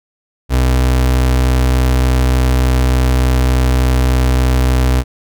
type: tone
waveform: 35% pulse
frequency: 63.4 Hz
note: B1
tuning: 46 cents sharp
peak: -8 dBFS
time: 0.49-5.04 s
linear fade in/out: 50 ms
effects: none